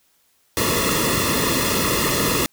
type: noise with comb filter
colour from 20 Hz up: pink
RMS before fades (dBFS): -20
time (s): 0.57-2.46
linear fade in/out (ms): 0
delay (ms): 1.3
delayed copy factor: -0.95
effects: white hiss -62 dBFS RMS until 2.52 s